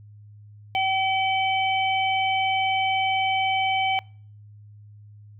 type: harmonic tone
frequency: 766 Hz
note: G5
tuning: 40 cents flat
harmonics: 1 / 3 / 4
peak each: -22 / -26 / -29 dBFS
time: 0.75-3.99 s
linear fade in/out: 0 ms
effects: noise-tail reverb RT60 0.5 s tail -26 dB re dry + added 104 Hz sine -44 dBFS peak until 5.39 s